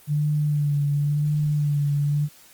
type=tone with vibrato; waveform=sine; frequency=146.83 Hz; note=D3; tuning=in tune; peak=-19 dBFS; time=0.07-2.29 s; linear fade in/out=50 ms; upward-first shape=sine; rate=0.95 Hz; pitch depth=35 cents each way; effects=white hiss -51 dBFS RMS until 2.53 s + Opus 24 kbps